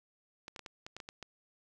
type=clicks; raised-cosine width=0.2 ms; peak=-27 dBFS; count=9; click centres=0.481 / 0.562 / 0.593 / 0.662 / 0.865 / 0.966 / 1.002 / 1.089 / 1.227 s; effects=none